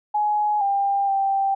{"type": "tone with pitch steps", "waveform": "sine", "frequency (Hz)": [839, 796, 784], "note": ["G#5", "G5", "G5"], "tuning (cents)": [17, 26, 0], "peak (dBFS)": -18, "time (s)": [0.14, 1.55], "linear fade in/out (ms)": 10, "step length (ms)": 470, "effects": []}